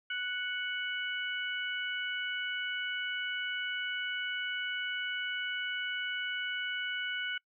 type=harmonic tone; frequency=740 Hz; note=F#5; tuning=in tune; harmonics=2 / 3 / 4; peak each=-35 / -40 / -38 dBFS; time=0.1-7.38 s; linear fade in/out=5 ms; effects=noise-tail reverb RT60 0.1 s tail -26 dB re dry